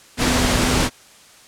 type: tone in noise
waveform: sine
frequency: 250 Hz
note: B3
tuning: 21 cents sharp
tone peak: -22 dBFS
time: 0.17-0.9 s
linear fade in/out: 50 ms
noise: pink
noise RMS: -18 dBFS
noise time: 0.17-0.9 s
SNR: -7 dB
effects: white hiss -47 dBFS RMS until 1.47 s + low-pass 9000 Hz 12 dB/octave